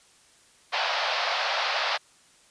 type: band-pass noise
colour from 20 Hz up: pink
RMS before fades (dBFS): -27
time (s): 0.72-1.98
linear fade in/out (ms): 20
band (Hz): 580 to 5000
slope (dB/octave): 48
effects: white hiss -58 dBFS RMS until 2.5 s + resampled to 22050 Hz